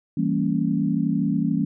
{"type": "chord", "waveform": "sine", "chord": "E diminished seventh", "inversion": "none", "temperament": "equal with one note detuned", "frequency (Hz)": [164.81, 196, 229.5, 277.2], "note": ["E3", "G3", "Bb3", "Db4"], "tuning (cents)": [0, 0, -27, 0], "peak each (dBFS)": -25, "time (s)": [0.17, 1.65], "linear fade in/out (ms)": 5, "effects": []}